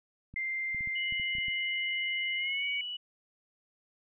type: clicks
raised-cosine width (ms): 5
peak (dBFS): -35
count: 9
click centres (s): 0.34 / 0.747 / 0.808 / 0.874 / 1.124 / 1.198 / 1.352 / 1.384 / 1.483
type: tone with pitch glide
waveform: sine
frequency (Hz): 2093 to 2256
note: C7 to C#7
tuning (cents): 0 to +30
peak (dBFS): -31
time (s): 0.36-2.81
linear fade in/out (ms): 2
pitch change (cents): +130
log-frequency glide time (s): 2.37-2.66
type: tone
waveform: sine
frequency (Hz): 2947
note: F#7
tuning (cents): -8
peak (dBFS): -35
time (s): 0.95-2.97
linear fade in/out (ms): 10
effects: none